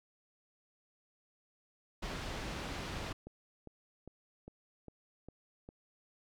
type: low-pass noise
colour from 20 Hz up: pink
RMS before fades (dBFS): -41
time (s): 2.02-3.13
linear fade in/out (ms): 10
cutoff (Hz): 4700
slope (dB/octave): 12
type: click train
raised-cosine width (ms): 2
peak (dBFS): -35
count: 7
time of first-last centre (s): 3.27-5.689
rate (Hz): 2.48
effects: none